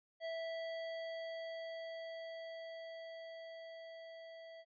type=tone with level ramp; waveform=square; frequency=657 Hz; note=E5; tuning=6 cents flat; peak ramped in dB=-40 to -52 dBFS; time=0.2-4.65 s; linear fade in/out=50 ms; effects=resampled to 11025 Hz